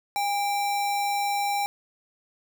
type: tone with sample-and-hold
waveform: sine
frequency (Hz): 812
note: G#5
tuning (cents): -39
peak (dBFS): -23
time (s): 0.16-1.66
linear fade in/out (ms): 0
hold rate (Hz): 3150
effects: none